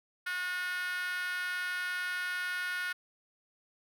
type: tone with high-pass filter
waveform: 5% pulse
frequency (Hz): 362.2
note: F#4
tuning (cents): -37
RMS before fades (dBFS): -35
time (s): 0.26-2.93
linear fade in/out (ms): 10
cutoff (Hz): 1500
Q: 7.3
effects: none